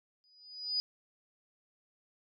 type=tone with exponential growth; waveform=sine; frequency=4948 Hz; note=D#8; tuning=10 cents flat; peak=-27 dBFS; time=0.24-0.8 s; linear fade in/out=0 ms; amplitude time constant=120 ms; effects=none